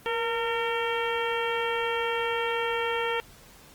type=harmonic tone with a mistuned harmonic; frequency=456.4 Hz; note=A#4; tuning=37 cents flat; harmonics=1 / 2 / 3 / 4 / 5 / 6 / 7; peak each=-29 / -32 / -34 / -35 / -36 / -37 / -37 dBFS; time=0.06-3.2 s; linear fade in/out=0 ms; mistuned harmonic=1; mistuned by=+50 cents; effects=pink hiss -52 dBFS RMS until 3.74 s + Opus 24 kbps